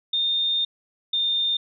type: tone pair in turn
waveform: sine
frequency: 3641 / 3624 Hz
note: A#7 / A#7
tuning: -41 / -50 cents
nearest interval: unison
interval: 9 cents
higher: first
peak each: -20 dBFS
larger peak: neither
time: 0.13-0.65 / 1.13-1.57 s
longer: first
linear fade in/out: 5 ms
effects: none